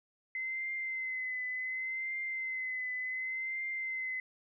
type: tone with vibrato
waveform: sine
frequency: 2052 Hz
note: C7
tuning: 34 cents flat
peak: -34 dBFS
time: 0.35-4.2 s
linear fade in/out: 2 ms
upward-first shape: triangle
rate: 0.68 Hz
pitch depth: 41 cents each way
effects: none